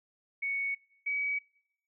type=tone pair in turn; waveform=sine; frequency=2223 / 2271 Hz; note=C#7 / C#7; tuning=+4 / +41 cents; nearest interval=unison; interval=37 cents; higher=second; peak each=-30 / -29 dBFS; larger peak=second; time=0.42-0.75 / 1.06-1.39 s; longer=neither; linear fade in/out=10 ms; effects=noise-tail reverb RT60 0.8 s tail -24 dB re dry